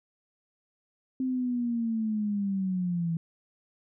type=linear sweep; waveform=sine; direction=down; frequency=261.6 to 163.2 Hz; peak=-26 dBFS; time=1.2-3.17 s; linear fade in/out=2 ms; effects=none